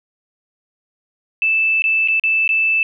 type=tone with dropouts; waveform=sine; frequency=2637 Hz; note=E7; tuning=in tune; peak=-13 dBFS; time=1.42-2.83 s; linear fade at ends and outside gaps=1 ms; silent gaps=1.821-1.84 / 2.076-2.084 / 2.197-2.237 / 2.477-2.491 s; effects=none